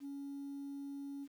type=tone; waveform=sine; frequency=280 Hz; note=C#4; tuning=18 cents sharp; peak=-40 dBFS; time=0-1.28 s; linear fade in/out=50 ms; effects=tanh soft clip ceiling -40 dBFS + 11-bit